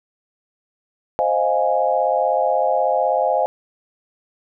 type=chord; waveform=sine; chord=F minor seventh; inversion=second; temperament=equal; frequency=523.3 / 622.3 / 698.5 / 830.6 Hz; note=C5 / Eb5 / F5 / Ab5; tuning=0 / 0 / 0 / 0 cents; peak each=-21 dBFS; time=1.19-3.46 s; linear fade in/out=0 ms; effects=none